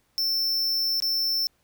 square tone with dropouts, 5360 Hz, E8, 28 cents sharp, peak -23 dBFS, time 0.18-1.47 s, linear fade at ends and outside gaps 0 ms, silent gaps 1.001-1.023 s, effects pink hiss -68 dBFS RMS until 1.63 s

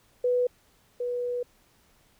sine tone pair in turn, 493.9 / 488.8 Hz, B4 / B4, 0 / -18 cents, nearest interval unison, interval 18 cents, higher first, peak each -21 / -27 dBFS, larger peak first, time 0.24-0.47 / 1-1.43 s, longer second, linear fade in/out 5 ms, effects pink hiss -63 dBFS RMS until 2.19 s

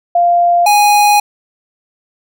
sine / square tone pair in turn, 696 / 827.7 Hz, F5 / G#5, -6 / -6 cents, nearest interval minor third, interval 300 cents, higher second, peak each -7 dBFS, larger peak neither, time 0.15-0.66 / 0.66-1.2 s, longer second, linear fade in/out 5 ms, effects none

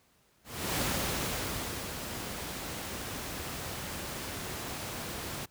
pink noise with ADSR envelope, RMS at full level -30 dBFS, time 0.44-5.46 s, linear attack 330 ms, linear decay 1100 ms, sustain -8 dB, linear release 11 ms, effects pink hiss -67 dBFS RMS until 5.5 s + high-pass 60 Hz 12 dB/octave

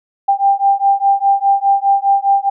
sine beating tone pair, 790 / 794.9 Hz, G5 / G5, +13 / +24 cents, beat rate 4.9 Hz, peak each -13 dBFS, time 0.28-2.5 s, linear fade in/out 10 ms, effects none

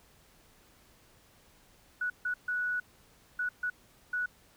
sine tone bursts at uneven times, 1472 Hz, F#6, 9 cents flat, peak -29 dBFS, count 6, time 2.01-2.1 / 2.25-2.34 / 2.48-2.8 / 3.39-3.49 / 3.63-3.7 / 4.13-4.26 s, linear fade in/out 5 ms, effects pink hiss -62 dBFS RMS until 4.56 s

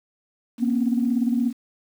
sine tone cluster, 235 / 255.1 / 272.2 Hz, A#3 / C4 / C#4, +14 / -44 / -31 cents, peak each -20 / -26 / -26 dBFS, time 0.58-1.53 s, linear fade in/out 50 ms, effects tanh soft clip ceiling -10 dBFS + 8-bit

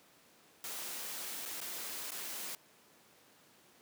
white noise with dropouts, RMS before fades -42 dBFS, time 0.64-2.55 s, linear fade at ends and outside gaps 1 ms, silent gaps 1.454-1.458 / 1.604-1.614 / 2.107-2.118 s, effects pink hiss -63 dBFS RMS until 3.81 s + high-pass 200 Hz 12 dB/octave

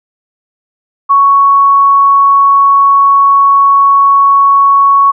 sine tone, 1112 Hz, C#6, 5 cents sharp, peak -3 dBFS, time 1.09-5.12 s, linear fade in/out 20 ms, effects none

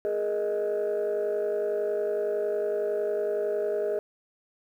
sine chord, Ab suspended second, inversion none, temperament equal, 415.3 / 466.2 / 622.3 Hz, Ab4 / Bb4 / Eb5, 0 / 0 / 0 cents, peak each -26 / -32 / -28 dBFS, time 0.05-3.99 s, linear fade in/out 0 ms, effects tanh soft clip ceiling -21 dBFS + 10-bit

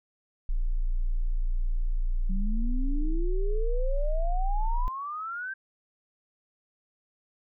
sine tone, 29.14 Hz, A#0, in tune, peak -23 dBFS, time 0.49-4.88 s, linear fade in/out 0 ms
sine exponential sweep, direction up, 185 to 1588 Hz, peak -32 dBFS, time 2.29-5.54 s, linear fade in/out 10 ms
effects none

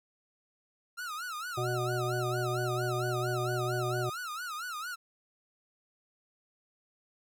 45% pulse tone with vibrato, 1342 Hz, E6, 31 cents sharp, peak -36 dBFS, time 0.97-4.96 s, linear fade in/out 20 ms, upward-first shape sine, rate 4.4 Hz, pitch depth 180 cents each way
harmonic tone, 122.9 Hz, B2, 8 cents flat, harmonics 1 / 3 / 5 / 6, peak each -33 / -34 / -38 / -39 dBFS, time 1.57-4.1 s, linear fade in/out 10 ms
effects none

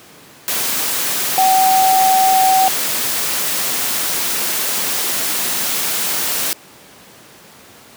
sine tone in noise, 760 Hz, F#5, 46 cents sharp, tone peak -10 dBFS, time 1.38-2.68 s, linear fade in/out 0 ms, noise white, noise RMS -19 dBFS, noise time 0.48-6.53 s, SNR +6 dB, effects pink hiss -42 dBFS RMS until 7.96 s + high-pass 150 Hz 12 dB/octave

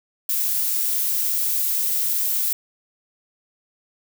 violet noise, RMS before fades -22 dBFS, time 0.29-2.53 s, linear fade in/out 2 ms, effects none

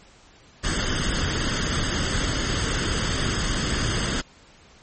pink noise with comb filter, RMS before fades -24 dBFS, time 0.63-4.22 s, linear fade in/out 20 ms, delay 0.62 ms, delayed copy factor +0.55, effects pink hiss -52 dBFS RMS until 4.82 s + MP3 32 kbps

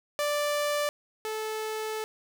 sawtooth tone pair in turn, 587.3 / 435.3 Hz, D5 / A4, 0 / -19 cents, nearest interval perfect fourth, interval 519 cents, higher first, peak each -22 / -27 dBFS, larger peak first, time 0.19-0.89 / 1.25-2.04 s, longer second, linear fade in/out 0 ms, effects none

